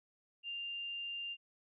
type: tone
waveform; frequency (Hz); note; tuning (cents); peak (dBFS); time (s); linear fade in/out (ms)
sine; 2794; F7; 0; -39; 0.43-1.37; 50
effects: none